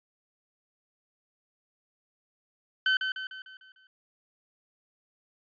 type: tone with echo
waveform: 30% pulse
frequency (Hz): 1527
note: G6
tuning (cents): -46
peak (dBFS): -19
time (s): 2.86-2.97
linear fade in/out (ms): 2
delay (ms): 150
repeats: 6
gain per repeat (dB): -6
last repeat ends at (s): 3.87
effects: resampled to 11025 Hz